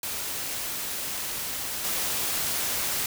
white noise with level steps, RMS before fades -32 / -28 dBFS, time 0.03-3.06 s, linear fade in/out 2 ms, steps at 1.84 s, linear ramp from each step 10 ms, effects none

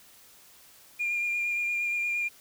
sine tone with vibrato, 2408 Hz, D7, 43 cents sharp, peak -25 dBFS, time 0.99-2.29 s, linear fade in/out 20 ms, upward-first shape sine, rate 8.6 Hz, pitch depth 17 cents each way, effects tanh soft clip ceiling -23 dBFS + white hiss -55 dBFS RMS until 2.4 s

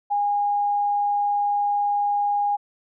sine tone, 818 Hz, G#5, 26 cents flat, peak -19 dBFS, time 0.1-2.57 s, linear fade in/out 20 ms, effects none

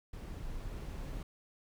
brown noise with level ramp, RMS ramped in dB -43 to -40 dBFS, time 0.13-1.23 s, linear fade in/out 5 ms, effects none

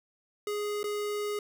square tone with dropouts, 415.3 Hz, G#4, in tune, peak -31 dBFS, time 0.47-1.39 s, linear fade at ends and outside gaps 2 ms, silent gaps 0.831-0.841 s, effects none

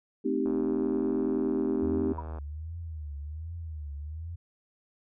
sine chord, A half-diminished seventh, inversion none, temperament equal, 220 / 261.6 / 311.1 / 392 Hz, A3 / C4 / Eb4 / G4, 0 / 0 / 0 / 0 cents, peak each -34 / -30 / -31 / -30 dBFS, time 0.24-2.14 s, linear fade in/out 20 ms
click train, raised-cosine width 1 ms, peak -29 dBFS, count 155, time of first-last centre 0.46-2.385 s, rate 80 Hz
sine tone with vibrato, 77.78 Hz, D#2, in tune, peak -35 dBFS, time 1.82-4.36 s, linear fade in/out 10 ms, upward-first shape triangle, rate 1.3 Hz, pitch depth 170 cents each way
sine tone with exponential decay, 960 Hz, B5, 49 cents flat, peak -29 dBFS, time 2.18-2.26 s, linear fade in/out 5 ms, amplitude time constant 17 ms
effects none

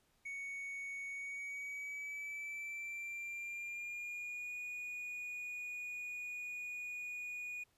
triangle tone with pitch glide, 2227 to 2457 Hz, C#7 to D#7, +7 to -22 cents, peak -40 dBFS, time 0.25-7.64 s, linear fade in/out 10 ms, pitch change +171 cents, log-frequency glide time 1.08-4.54 s, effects pink hiss -75 dBFS RMS until 7.77 s + resampled to 32000 Hz

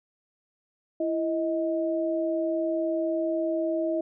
sine tone pair together, 332.6 / 631 Hz, E4 / D#5, +16 / +24 cents, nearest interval major seventh, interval 1108 cents, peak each -27 / -27 dBFS, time 1-4.01 s, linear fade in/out 5 ms, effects none

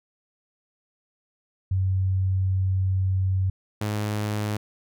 sine / sawtooth tone pair in turn, 94.5 / 105.28 Hz, F#2 / G#2, +37 / +24 cents, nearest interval major second, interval 187 cents, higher second, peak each -20 / -21 dBFS, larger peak first, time 1.71-3.5 / 3.81-4.57 s, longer first, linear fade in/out 5 ms, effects none

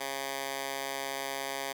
10% pulse tone with high-pass filter, 136.7 Hz, C#3, 24 cents flat, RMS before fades -36 dBFS, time 0-1.73 s, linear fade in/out 10 ms, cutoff 630 Hz, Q 0.52, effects none

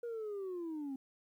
sine linear sweep, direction down, 479.9 to 261.6 Hz, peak -36 dBFS, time 0.03-0.96 s, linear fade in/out 5 ms, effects tanh soft clip ceiling -37 dBFS + 12-bit

